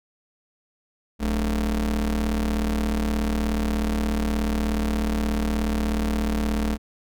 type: ring-modulated tone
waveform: 35% pulse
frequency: 79.1 Hz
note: D#2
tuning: 29 cents sharp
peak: -17 dBFS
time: 1.19-6.78 s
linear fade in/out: 50 ms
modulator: 137 Hz
effects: none